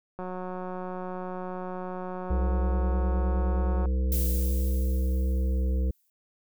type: click train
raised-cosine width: 1 ms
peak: -23 dBFS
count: 672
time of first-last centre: 0.19-3.857 s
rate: 183 Hz
type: harmonic tone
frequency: 64.2 Hz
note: C2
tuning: 32 cents flat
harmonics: 1 / 3 / 5 / 7 / 8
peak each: -23 / -36 / -41 / -42 / -43 dBFS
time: 2.3-5.91 s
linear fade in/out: 5 ms
type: noise with exponential decay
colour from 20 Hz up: violet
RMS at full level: -31 dBFS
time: 4.12-6.1 s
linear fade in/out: 1 ms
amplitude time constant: 430 ms
effects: none

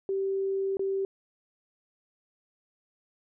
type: tone with dropouts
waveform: sine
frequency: 388.5 Hz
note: G4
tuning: 16 cents flat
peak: -26 dBFS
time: 0.09-1.05 s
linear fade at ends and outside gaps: 1 ms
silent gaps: 0.77-0.794 s
effects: none

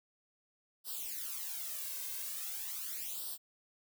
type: noise with flanger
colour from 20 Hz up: blue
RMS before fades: -41 dBFS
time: 0.84-3.38 s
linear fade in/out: 50 ms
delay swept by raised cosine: 0.22 to 1.92 ms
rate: 0.41 Hz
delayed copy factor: +1
effects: none

